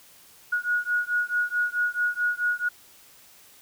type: beating tone pair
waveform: sine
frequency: 1449 / 1453.6 Hz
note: F#6 / F#6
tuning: -37 / -31 cents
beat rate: 4.6 Hz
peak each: -26 dBFS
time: 0.52-2.69 s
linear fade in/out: 10 ms
effects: white hiss -53 dBFS RMS until 3.61 s